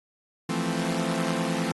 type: chord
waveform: sawtooth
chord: F major seventh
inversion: third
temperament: equal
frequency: 164.81 / 174.61 / 220 / 261.6 Hz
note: E3 / F3 / A3 / C4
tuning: 0 / 0 / 0 / 0 cents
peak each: -27 dBFS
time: 0.49-1.72 s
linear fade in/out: 5 ms
effects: AAC 32 kbps